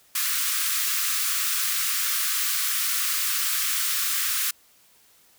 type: high-pass noise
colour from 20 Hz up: white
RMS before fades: -25 dBFS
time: 0.15-4.51 s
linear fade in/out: 5 ms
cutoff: 1100 Hz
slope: 96 dB/octave
effects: white hiss -58 dBFS RMS until 5.38 s